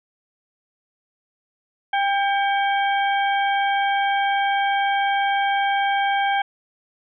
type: harmonic tone with a mistuned harmonic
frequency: 796 Hz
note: G5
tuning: 26 cents sharp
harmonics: 1 / 2 / 3 / 4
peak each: -19 / -25 / -29 / -31 dBFS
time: 1.93-6.42 s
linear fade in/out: 5 ms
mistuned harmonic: 3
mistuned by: -88 cents
effects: none